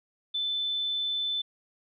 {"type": "tone", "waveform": "sine", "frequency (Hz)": 3520, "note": "A7", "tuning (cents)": 0, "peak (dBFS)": -27, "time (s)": [0.34, 1.42], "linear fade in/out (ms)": 10, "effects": []}